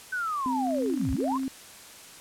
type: linear two-way sweep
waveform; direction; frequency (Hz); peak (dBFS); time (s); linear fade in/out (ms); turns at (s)
sine; down then up; 1538 to 49.02 to 1124; -27; 0.12-1.38; 10; 1.12
type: tone with pitch glide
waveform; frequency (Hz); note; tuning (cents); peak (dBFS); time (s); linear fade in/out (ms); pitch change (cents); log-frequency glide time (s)
sine; 260 to 265.5; C4 to C4; -11 to +25; -27; 0.46-1.48; 0; +36; 0.66-0.89
type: click train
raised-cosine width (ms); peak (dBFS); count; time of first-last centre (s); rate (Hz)
0.5; -32; 21; 0.67-1.433; 26.2
effects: white hiss -47 dBFS RMS until 2.2 s + low-pass 11000 Hz 12 dB/octave